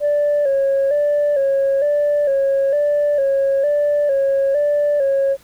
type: tone with vibrato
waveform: sine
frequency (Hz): 566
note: C#5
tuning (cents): +36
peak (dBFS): -12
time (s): 0-5.37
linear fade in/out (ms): 50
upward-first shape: square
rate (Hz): 1.1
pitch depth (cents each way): 58
effects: tanh soft clip ceiling -11 dBFS + pink hiss -50 dBFS RMS until 5.43 s